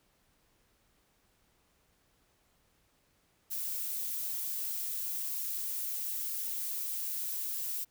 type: noise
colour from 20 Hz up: violet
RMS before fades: -36 dBFS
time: 3.5-7.85 s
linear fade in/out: 20 ms
effects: pink hiss -71 dBFS RMS until 7.9 s